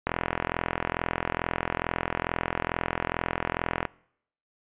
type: click train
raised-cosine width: 0.5 ms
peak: -10 dBFS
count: 161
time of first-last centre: 0.07-3.853 s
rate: 42.3 Hz
effects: noise-tail reverb RT60 0.7 s tail -24 dB re dry + resampled to 8000 Hz